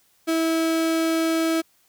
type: tone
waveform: 35% pulse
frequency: 325.5 Hz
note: E4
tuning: 22 cents flat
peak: -18 dBFS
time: 0.27-1.62 s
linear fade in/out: 20 ms
effects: white hiss -62 dBFS RMS until 1.88 s